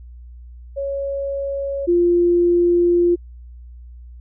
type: tone pair in turn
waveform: sine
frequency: 554.4 / 348.1 Hz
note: C#5 / F4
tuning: 0 / -6 cents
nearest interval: minor sixth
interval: 806 cents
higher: first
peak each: -21 / -12 dBFS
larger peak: second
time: 0.76-1.87 / 1.87-3.16 s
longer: second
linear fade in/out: 20 ms
effects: added 60 Hz sine -36 dBFS peak until 4.2 s